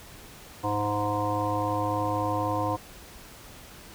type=harmonic tone; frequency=103.83 Hz; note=G#2; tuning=in tune; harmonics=1 / 3 / 5 / 7 / 9 / 10; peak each=-32 / -32 / -32 / -32 / -32 / -32 dBFS; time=0.63-2.77 s; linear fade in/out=20 ms; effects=pink hiss -47 dBFS RMS until 3.94 s